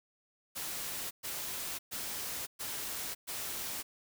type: noise bursts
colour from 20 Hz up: white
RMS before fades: -39 dBFS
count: 5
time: 0.55-3.83 s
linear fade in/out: 20 ms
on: 560 ms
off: 120 ms
effects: none